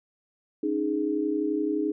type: chord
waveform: sine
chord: C# suspended second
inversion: none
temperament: equal with one note detuned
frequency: 277.2 / 308.8 / 415.3 Hz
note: C#4 / D#4 / G#4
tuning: 0 / -13 / 0 cents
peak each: -32 / -26 / -29 dBFS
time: 0.63-1.92 s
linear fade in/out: 5 ms
effects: none